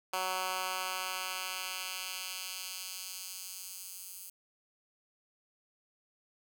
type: tone with high-pass filter sweep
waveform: 10% pulse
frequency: 186 Hz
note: F#3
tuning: 9 cents sharp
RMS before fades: -39 dBFS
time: 0.13-4.3 s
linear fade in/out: 5 ms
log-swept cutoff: 810 to 9700 Hz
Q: 0.82
effects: none